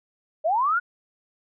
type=linear sweep; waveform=sine; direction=up; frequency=587.3 to 1480 Hz; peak=-19 dBFS; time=0.44-0.8 s; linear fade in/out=20 ms; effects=none